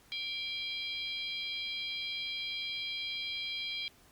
harmonic tone with a mistuned harmonic, 809 Hz, G#5, 46 cents flat, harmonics 3 / 4 / 5 / 6, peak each -40 / -38 / -43 / -47 dBFS, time 0.12-3.88 s, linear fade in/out 0 ms, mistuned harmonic 3, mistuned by -60 cents, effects pink hiss -62 dBFS RMS until 4.11 s + Opus 48 kbps

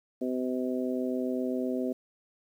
harmonic tone, 127.4 Hz, C3, 46 cents flat, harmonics 2 / 3 / 4 / 5, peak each -30 / -34 / -36 / -38 dBFS, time 0.21-1.93 s, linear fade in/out 10 ms, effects 10-bit

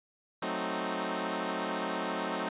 10% pulse chord, F# diminished seventh, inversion none, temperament equal, 185 / 220 / 261.6 / 311.1 Hz, F#3 / A3 / C4 / Eb4, 0 / 0 / 0 / 0 cents, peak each -29 dBFS, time 0.42-2.49 s, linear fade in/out 5 ms, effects resampled to 8000 Hz

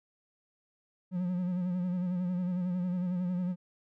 triangle tone with vibrato, 180 Hz, F#3, 47 cents flat, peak -27 dBFS, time 1.11-3.56 s, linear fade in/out 50 ms, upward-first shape sine, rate 11 Hz, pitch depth 48 cents each way, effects none

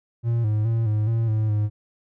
triangle tone with pitch steps, 117 / 106.7 / 114.3 / 106.6 / 114.3 / 108.5 / 105.3 Hz, A#2 / G#2 / A#2 / G#2 / A#2 / A2 / G#2, +7 / +47 / -34 / +46 / -34 / -24 / +24 cents, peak -17 dBFS, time 0.23-1.7 s, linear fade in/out 50 ms, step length 210 ms, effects none

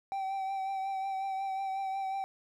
triangle tone with vibrato, 774 Hz, G5, 22 cents flat, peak -30 dBFS, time 0.12-2.24 s, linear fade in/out 0 ms, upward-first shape triangle, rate 5.5 Hz, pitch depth 30 cents each way, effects none

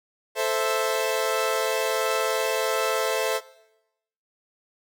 sawtooth chord, A minor, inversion none, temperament equal, 440 / 523.3 / 659.3 Hz, A4 / C5 / E5, 0 / 0 / 0 cents, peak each -23 dBFS, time 0.35-3.41 s, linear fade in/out 50 ms, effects noise-tail reverb RT60 0.9 s tail -20 dB re dry

